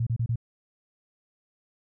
sine tone bursts, 116.54 Hz, A#2, in tune, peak -23 dBFS, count 4, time 0-0.358 s, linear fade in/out 5 ms, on 67 ms, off 30 ms, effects none

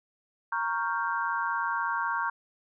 sine chord, G half-diminished seventh, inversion first, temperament equal, 932.3 / 1108.7 / 1396.9 / 1568 Hz, Bb5 / Db6 / F6 / G6, 0 / 0 / 0 / 0 cents, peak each -31 / -32 / -34 / -33 dBFS, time 0.52-2.3 s, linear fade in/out 5 ms, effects none

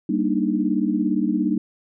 sine chord, Eb major seventh, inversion first, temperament equal, 196 / 233.1 / 293.7 / 311.1 Hz, G3 / Bb3 / D4 / Eb4, 0 / 0 / 0 / 0 cents, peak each -24 dBFS, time 0.09-1.58 s, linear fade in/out 5 ms, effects none

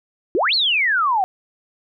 sine exponential two-way sweep, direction up then down, 310 to 4485 to 726 Hz, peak -15 dBFS, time 0.35-1.24 s, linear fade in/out 0 ms, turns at 0.54 s, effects none

